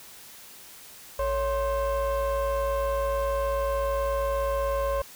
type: tone with frequency modulation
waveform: sine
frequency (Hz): 554.4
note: C#5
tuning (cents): 0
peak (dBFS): -21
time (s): 1.19-5.02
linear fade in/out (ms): 5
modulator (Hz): 499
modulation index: 0.97
effects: tanh soft clip ceiling -23 dBFS + white hiss -47 dBFS RMS until 5.15 s